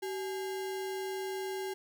sine tone with sample-and-hold, 381.4 Hz, G4, 47 cents flat, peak -34 dBFS, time 0.02-1.74 s, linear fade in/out 10 ms, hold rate 1225 Hz, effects none

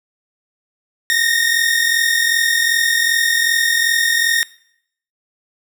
sawtooth tone pair together, 1823.4 / 1866 Hz, A#6 / A#6, -39 / +1 cents, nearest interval unison, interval 40 cents, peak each -13 dBFS, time 1.1-4.43 s, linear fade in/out 0 ms, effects noise-tail reverb RT60 0.7 s tail -21 dB re dry

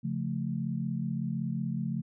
sine chord, Db augmented, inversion none, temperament equal, 138.59 / 174.61 / 220 Hz, Db3 / F3 / A3, 0 / 0 / 0 cents, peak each -34 dBFS, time 0.03-2.02 s, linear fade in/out 20 ms, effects none

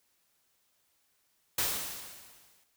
white noise with exponential decay, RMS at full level -28 dBFS, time 1.58-2.64 s, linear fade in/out 5 ms, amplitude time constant 230 ms, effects white hiss -73 dBFS RMS until 2.76 s

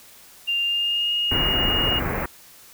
sine tone with pitch glide, 2794 to 2858 Hz, F7 to F7, 0 to +39 cents, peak -20 dBFS, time 0.47-2 s, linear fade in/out 20 ms, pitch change +39 cents, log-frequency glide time 0.63-1.13 s
pink band-stop noise, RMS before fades -25 dBFS, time 1.31-2.26 s, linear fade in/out 5 ms, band 2300 to 16000 Hz, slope 48 dB/octave
effects white hiss -48 dBFS RMS until 2.73 s

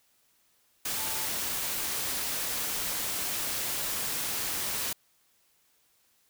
sine tone in noise, 880 Hz, A5, in tune, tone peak -43 dBFS, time 0.97-1.26 s, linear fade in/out 5 ms, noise white, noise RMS -32 dBFS, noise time 0.85-4.93 s, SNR -14 dB, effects white hiss -68 dBFS RMS until 6.29 s

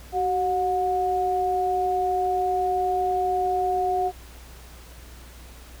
sine tone pair together, 377.6 / 725.3 Hz, F#4 / F#5, +35 / -35 cents, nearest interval major seventh, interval 1130 cents, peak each -26 / -22 dBFS, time 0.12-4.12 s, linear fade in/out 50 ms, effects added 60 Hz sine -43 dBFS peak until 5.8 s + pink hiss -48 dBFS RMS until 5.8 s

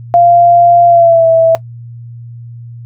sine tone with pitch glide, 693 to 656.4 Hz, F5 to E5, -14 to -8 cents, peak -3 dBFS, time 0.14-1.55 s, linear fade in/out 0 ms, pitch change -94 cents, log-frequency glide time 0.86-1.27 s, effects noise-tail reverb RT60 0.1 s tail -18 dB re dry + added 118 Hz sine -26 dBFS peak until 2.85 s

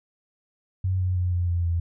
sine tone with pitch steps, 93.4 / 91.64 / 89.91 / 88.21 / 86.54 / 84.91 Hz, F#2 / F#2 / F#2 / F2 / F2 / F2, +17 / -16 / -49 / +18 / -15 / -48 cents, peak -21 dBFS, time 0.84-1.8 s, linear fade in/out 5 ms, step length 160 ms, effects none

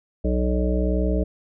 harmonic tone, 61.74 Hz, B1, in tune, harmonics 1 / 3 / 5 / 7 / 9 / 10, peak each -21 / -26 / -28 / -29 / -31 / -31 dBFS, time 0.24-1.24 s, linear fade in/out 10 ms, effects none

